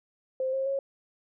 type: tone with pitch steps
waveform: sine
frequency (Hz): 522 / 534.5 / 547.3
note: C5 / C5 / C#5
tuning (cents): -4 / +37 / -22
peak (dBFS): -26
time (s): 0.4-0.79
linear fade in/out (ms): 2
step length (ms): 130
effects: none